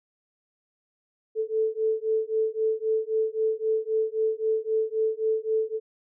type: beating tone pair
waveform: sine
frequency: 437.9 / 441.7 Hz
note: A4 / A4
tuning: -8 / +7 cents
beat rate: 3.8 Hz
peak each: -26 dBFS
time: 1.35-5.8 s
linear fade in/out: 50 ms
effects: none